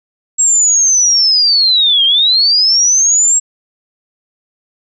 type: linear two-way sweep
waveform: sine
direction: down then up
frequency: 7640 to 3136 to 7640 Hz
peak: -7 dBFS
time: 0.38-3.4 s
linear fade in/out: 20 ms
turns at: 2.05 s
effects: none